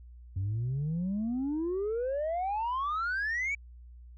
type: exponential sweep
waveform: sine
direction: up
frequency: 91.4 to 2312 Hz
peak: -27 dBFS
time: 0.36-3.55 s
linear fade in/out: 5 ms
effects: tanh soft clip ceiling -27 dBFS + added 60 Hz sine -47 dBFS peak until 4.17 s